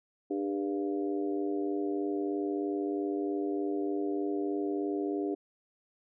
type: harmonic tone with a mistuned harmonic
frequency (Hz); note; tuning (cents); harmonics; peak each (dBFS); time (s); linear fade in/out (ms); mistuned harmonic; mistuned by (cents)
99.6; G2; +28; 3 / 4 / 5 / 6 / 7; -32 / -33 / -42 / -48 / -43; 0.3-5.35; 10; 5; -58
effects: none